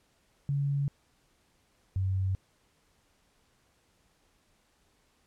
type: tone pair in turn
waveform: sine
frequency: 141 / 94.95 Hz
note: C#3 / F#2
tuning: +30 / +45 cents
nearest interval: perfect fifth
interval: 685 cents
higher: first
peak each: -26 dBFS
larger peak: neither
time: 0.49-0.88 / 1.96-2.35 s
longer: neither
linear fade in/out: 0 ms
effects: pink hiss -69 dBFS RMS until 5.26 s + low-pass 11000 Hz 12 dB/octave

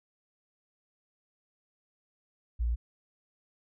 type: tone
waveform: sine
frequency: 58.27 Hz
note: A#1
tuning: in tune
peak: -26 dBFS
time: 2.59-2.76 s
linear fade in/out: 20 ms
effects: none

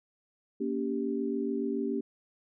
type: chord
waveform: sine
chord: G diminished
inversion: first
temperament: just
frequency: 235.2 / 282.2 / 392 Hz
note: Bb3 / Db4 / G4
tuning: +16 / +31 / 0 cents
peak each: -33 dBFS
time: 0.6-2.01 s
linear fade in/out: 10 ms
effects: none

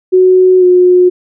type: tone with pitch glide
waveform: sine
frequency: 370 to 361.3 Hz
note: F#4 to F#4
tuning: 0 to -41 cents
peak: -3 dBFS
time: 0.12-1.1 s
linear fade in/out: 20 ms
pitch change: -41 cents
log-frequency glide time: 0.59-0.64 s
effects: none

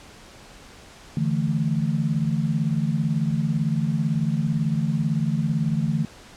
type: chord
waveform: sine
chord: D suspended second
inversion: none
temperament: equal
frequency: 146.83 / 164.81 / 220 Hz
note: D3 / E3 / A3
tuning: 0 / 0 / 0 cents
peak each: -24 / -24 / -26 dBFS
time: 1.17-6.05 s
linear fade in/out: 2 ms
effects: pink hiss -46 dBFS RMS until 6.36 s + low-pass 8000 Hz 12 dB/octave

